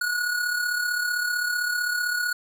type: tone with amplitude modulation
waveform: square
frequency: 1457 Hz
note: F#6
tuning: 27 cents flat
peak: -22 dBFS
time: 0.01-2.33 s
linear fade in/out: 5 ms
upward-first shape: sine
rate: 35.6 Hz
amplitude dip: 50%
effects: none